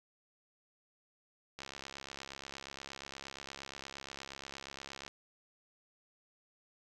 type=click train; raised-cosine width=0.2 ms; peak=-27 dBFS; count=240; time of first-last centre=1.59-5.079 s; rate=68.5 Hz; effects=none